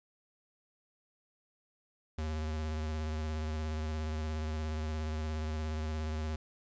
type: tone with vibrato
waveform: square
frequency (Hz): 77.78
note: D#2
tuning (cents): 0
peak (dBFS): -34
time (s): 2.18-6.36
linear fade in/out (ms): 5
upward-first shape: square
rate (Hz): 17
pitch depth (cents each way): 24
effects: resampled to 16000 Hz + 11-bit